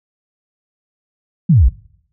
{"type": "exponential sweep", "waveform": "sine", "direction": "down", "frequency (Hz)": [196, 49], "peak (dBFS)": -6, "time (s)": [1.49, 1.69], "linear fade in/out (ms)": 10, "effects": ["noise-tail reverb RT60 0.7 s tail -22 dB re dry"]}